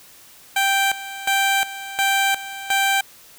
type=tone with tremolo; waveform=15% pulse; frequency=784 Hz; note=G5; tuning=in tune; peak=-10 dBFS; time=0.56-3.01 s; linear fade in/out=5 ms; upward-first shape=square; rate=1.4 Hz; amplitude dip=80%; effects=white hiss -47 dBFS RMS until 3.38 s